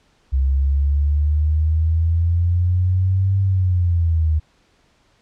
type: exponential two-way sweep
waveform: sine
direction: up then down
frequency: 66 to 97.7 to 76.7 Hz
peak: -14 dBFS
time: 0.32-4.4 s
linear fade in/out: 20 ms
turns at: 3.4 s
effects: pink hiss -59 dBFS RMS until 5.21 s + low-pass 6000 Hz 12 dB/octave